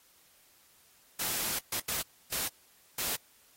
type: noise bursts at uneven times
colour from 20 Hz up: white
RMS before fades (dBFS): -33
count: 5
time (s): 1.19-1.59 / 1.72-1.8 / 1.88-2.02 / 2.32-2.48 / 2.98-3.16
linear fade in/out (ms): 5
effects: white hiss -63 dBFS RMS until 3.56 s + AAC 48 kbps

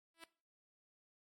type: tone with exponential growth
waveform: 5% pulse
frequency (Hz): 330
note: E4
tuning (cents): +2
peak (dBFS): -36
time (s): 0.14-0.24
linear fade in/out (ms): 2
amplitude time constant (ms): 21
effects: noise-tail reverb RT60 0.4 s tail -19 dB re dry + MP3 64 kbps

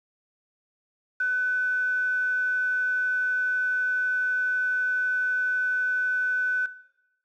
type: tone with quantisation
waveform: sine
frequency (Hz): 1502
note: F#6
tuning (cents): +26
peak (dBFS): -22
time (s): 1.2-6.66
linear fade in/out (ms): 5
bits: 7
effects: noise-tail reverb RT60 0.9 s tail -18 dB re dry + low-pass 4000 Hz 12 dB/octave

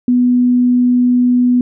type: tone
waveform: sine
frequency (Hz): 246.9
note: B3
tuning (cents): 0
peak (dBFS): -8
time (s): 0.08-1.61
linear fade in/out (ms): 2
effects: none

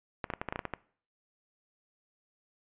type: clicks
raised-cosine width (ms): 0.5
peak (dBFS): -18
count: 10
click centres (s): 0.242 / 0.302 / 0.337 / 0.415 / 0.487 / 0.525 / 0.559 / 0.592 / 0.653 / 0.737
effects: noise-tail reverb RT60 0.5 s tail -21 dB re dry + resampled to 8000 Hz

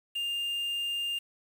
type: tone with quantisation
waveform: triangle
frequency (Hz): 2805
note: F7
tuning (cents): +7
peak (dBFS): -28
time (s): 0.15-1.19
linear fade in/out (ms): 10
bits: 8
effects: none

